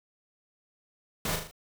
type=noise with echo; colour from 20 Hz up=pink; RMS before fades=-31 dBFS; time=1.25-1.36 s; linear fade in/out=2 ms; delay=38 ms; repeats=4; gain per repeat=-5 dB; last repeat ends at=1.512 s; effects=none